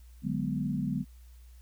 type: chord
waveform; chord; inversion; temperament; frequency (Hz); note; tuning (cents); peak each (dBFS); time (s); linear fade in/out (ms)
sine; G# half-diminished seventh; second; equal; 146.83 / 185 / 207.7 / 246.9; D3 / F#3 / G#3 / B3; 0 / 0 / 0 / 0; -34; 0.22-1.05; 50
effects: added 60 Hz sine -49 dBFS peak until 1.61 s + white hiss -66 dBFS RMS until 1.61 s